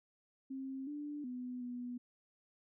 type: tone with pitch steps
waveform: sine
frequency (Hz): 266.8 / 293.7 / 249.4 / 245.2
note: C4 / D4 / B3 / B3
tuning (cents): +34 / 0 / +17 / -12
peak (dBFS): -40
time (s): 0.5-1.98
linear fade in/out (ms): 10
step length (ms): 370
effects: none